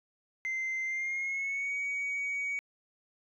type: tone with pitch glide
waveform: sine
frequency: 2078 to 2253 Hz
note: C7 to C#7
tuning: -12 to +28 cents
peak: -29 dBFS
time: 0.45-2.59 s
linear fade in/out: 0 ms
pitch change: +140 cents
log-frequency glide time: 0.84-1.76 s
effects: tanh soft clip ceiling -29 dBFS